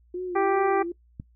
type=tone with vibrato; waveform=sine; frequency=351.4 Hz; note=F4; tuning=11 cents sharp; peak=-28 dBFS; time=0.14-0.92 s; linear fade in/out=5 ms; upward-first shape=sine; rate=2.6 Hz; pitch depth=79 cents each way
type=harmonic tone; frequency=392 Hz; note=G4; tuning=in tune; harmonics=1 / 2 / 3 / 4 / 5 / 6; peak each=-23 / -25 / -29 / -36 / -36 / -41 dBFS; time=0.35-0.83 s; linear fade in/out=10 ms
type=click; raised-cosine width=5 ms; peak=-23 dBFS; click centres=1.199 s
effects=noise-tail reverb RT60 0.1 s tail -20 dB re dry + added 59 Hz sine -56 dBFS peak until 1.35 s